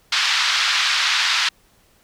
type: band-pass noise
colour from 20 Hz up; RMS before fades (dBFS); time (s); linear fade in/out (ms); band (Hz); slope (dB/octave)
white; -19; 0.12-1.49; 5; 1100 to 4700; 24
effects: pink hiss -57 dBFS RMS until 2.03 s